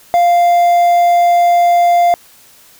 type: tone with quantisation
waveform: triangle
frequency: 697 Hz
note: F5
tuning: 4 cents flat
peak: -5 dBFS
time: 0.14-2.14 s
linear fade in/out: 0 ms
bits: 5
effects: white hiss -44 dBFS RMS until 2.79 s